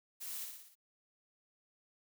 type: noise with echo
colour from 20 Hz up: blue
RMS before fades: -44 dBFS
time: 0.2-0.46 s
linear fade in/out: 20 ms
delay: 59 ms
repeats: 5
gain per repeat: -4 dB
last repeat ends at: 0.755 s
effects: none